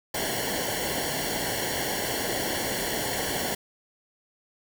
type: noise with comb filter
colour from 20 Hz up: pink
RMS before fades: -29 dBFS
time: 0.14-3.55 s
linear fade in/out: 5 ms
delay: 0.8 ms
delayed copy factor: -0.85
effects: none